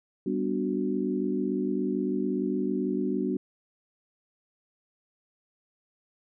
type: chord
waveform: sine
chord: G major seventh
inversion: none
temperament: equal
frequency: 196 / 246.9 / 293.7 / 370 Hz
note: G3 / B3 / D4 / F#4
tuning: 0 / 0 / 0 / 0 cents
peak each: -31 dBFS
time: 0.26-3.37 s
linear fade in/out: 5 ms
effects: none